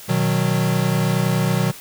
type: chord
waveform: square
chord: B major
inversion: none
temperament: equal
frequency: 123.47 / 155.56 / 185 Hz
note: B2 / D#3 / F#3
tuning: 0 / 0 / 0 cents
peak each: -22 dBFS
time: 0.08-1.72 s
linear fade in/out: 20 ms
effects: white hiss -39 dBFS RMS until 1.8 s